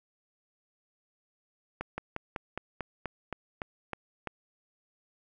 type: slowing click train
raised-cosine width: 0.5 ms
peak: -19 dBFS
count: 11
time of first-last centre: 1.81-4.273 s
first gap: 170 ms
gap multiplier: 1.08
effects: none